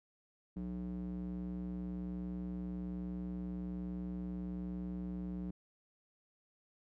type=tone with band-pass filter; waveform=square; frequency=60.6 Hz; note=B1; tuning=32 cents flat; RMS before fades=-41 dBFS; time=0.56-5.51 s; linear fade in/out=5 ms; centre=220 Hz; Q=3.9; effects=none